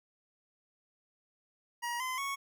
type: tone with pitch steps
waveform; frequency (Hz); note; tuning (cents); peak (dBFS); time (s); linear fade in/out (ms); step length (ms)
25% pulse; 953 / 1027.3 / 1107.4; A#5 / C6 / C#6; +38 / -32 / -2; -30; 1.82-2.36; 20; 180
effects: none